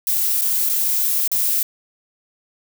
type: noise with dropouts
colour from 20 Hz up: violet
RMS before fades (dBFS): -19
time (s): 0.07-1.63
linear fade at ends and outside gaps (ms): 2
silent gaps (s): 0.413-0.417 / 0.692-0.696 / 1.277-1.316
effects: none